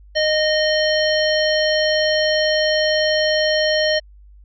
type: harmonic tone with a mistuned harmonic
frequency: 617 Hz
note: D#5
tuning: 15 cents flat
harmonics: 1 / 3 / 5 / 7 / 9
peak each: -17 / -22 / -24 / -25 / -27 dBFS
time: 0.15-4 s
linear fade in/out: 20 ms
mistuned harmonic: 7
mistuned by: -29 cents
effects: added 50 Hz sine -42 dBFS peak until 4.44 s